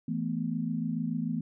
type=chord; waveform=sine; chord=E suspended fourth; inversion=none; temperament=equal; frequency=164.81 / 220 / 246.9 Hz; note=E3 / A3 / B3; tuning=0 / 0 / 0 cents; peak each=-33 dBFS; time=0.08-1.41 s; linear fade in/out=5 ms; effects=none